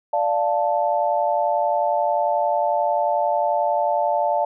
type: chord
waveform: sine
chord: D minor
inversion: none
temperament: equal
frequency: 587.3 / 698.5 / 880 Hz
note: D5 / F5 / A5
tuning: 0 / 0 / 0 cents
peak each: -22 dBFS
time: 0.13-4.45 s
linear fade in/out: 5 ms
effects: none